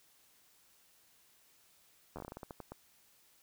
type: slowing click train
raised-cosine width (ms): 1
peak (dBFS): -30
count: 13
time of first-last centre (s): 2.16-2.72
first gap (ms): 11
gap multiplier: 1.24
effects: white hiss -67 dBFS RMS until 3.42 s